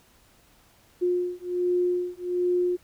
sine beating tone pair, 356.4 / 357.7 Hz, F4 / F4, +35 / +41 cents, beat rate 1.3 Hz, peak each -26 dBFS, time 1.01-2.77 s, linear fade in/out 20 ms, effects pink hiss -59 dBFS RMS until 2.83 s

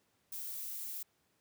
violet noise, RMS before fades -42 dBFS, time 0.32-1.03 s, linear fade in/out 5 ms, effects pink hiss -75 dBFS RMS until 1.4 s + high-pass 100 Hz 12 dB/octave

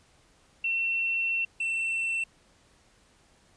sine / triangle tone pair in turn, 2707 / 2691 Hz, E7 / E7, +45 / +35 cents, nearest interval unison, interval 10 cents, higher first, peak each -25 dBFS, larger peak neither, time 0.64-1.45 / 1.6-2.24 s, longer first, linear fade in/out 5 ms, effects pink hiss -62 dBFS RMS until 3.56 s + resampled to 22050 Hz

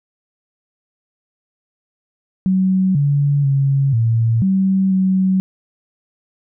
sine tone with pitch steps, 188.1 / 142.8 / 137.7 / 114.2 / 191.4 / 188.6 Hz, F#3 / D3 / C#3 / A#2 / G3 / F#3, +29 / -48 / -11 / -35 / -41 / +33 cents, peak -12 dBFS, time 2.46-5.4 s, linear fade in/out 0 ms, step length 490 ms, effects none

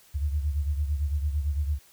sine beating tone pair, 71.9 / 80.8 Hz, D2 / E2, -36 / -34 cents, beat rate 8.9 Hz, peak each -25 / -32 dBFS, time 0.14-1.79 s, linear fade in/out 20 ms, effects white hiss -57 dBFS RMS until 1.92 s

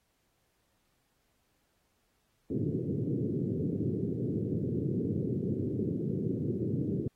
pink band-pass noise, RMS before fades -32 dBFS, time 2.5-7.08 s, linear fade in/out 2 ms, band 100 to 430 Hz, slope 48 dB/octave, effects pink hiss -75 dBFS RMS until 7.15 s + AAC 48 kbps

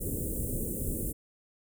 pink band-stop noise, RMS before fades -33 dBFS, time 0-1.13 s, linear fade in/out 20 ms, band 510 to 8200 Hz, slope 48 dB/octave, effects none

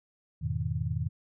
sine chord, E major seventh, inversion none, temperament equal with one note detuned, 84.04 / 103.83 / 123.47 / 155.56 Hz, E2 / G#2 / B2 / D#3, +34 / 0 / 0 / 0 cents, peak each -34 dBFS, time 0.41-1.09 s, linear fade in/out 20 ms, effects none

